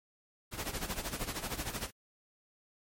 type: noise with tremolo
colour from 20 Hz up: pink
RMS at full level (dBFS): -35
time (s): 0.51-1.91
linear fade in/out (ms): 50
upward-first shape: sine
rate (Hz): 13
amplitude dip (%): 75
effects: MP3 64 kbps